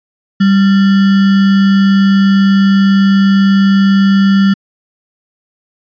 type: tone with sample-and-hold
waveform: sine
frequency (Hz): 196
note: G3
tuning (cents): 0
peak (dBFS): -5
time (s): 0.4-4.54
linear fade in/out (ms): 10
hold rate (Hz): 1575
effects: resampled to 11025 Hz